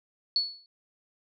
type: tone with exponential decay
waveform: sine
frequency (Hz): 4412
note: C#8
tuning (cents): -9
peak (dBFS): -20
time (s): 0.36-0.66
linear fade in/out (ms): 1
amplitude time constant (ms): 64
effects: none